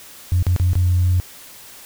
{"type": "tone with dropouts", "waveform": "sine", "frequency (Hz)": 89.7, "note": "F2", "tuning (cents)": 47, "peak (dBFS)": -12, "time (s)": [0.32, 1.2], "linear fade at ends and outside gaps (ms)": 0, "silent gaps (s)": [[0.426, 0.467], [0.563, 0.598], [0.733, 0.754]], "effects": ["tanh soft clip ceiling -9 dBFS", "white hiss -41 dBFS RMS until 1.85 s"]}